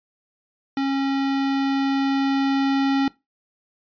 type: tone with level ramp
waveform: square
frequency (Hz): 273.1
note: C#4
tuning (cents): -26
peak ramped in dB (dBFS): -21 to -18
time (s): 0.77-3.08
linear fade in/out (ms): 2
effects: noise-tail reverb RT60 0.2 s tail -20 dB re dry + resampled to 11025 Hz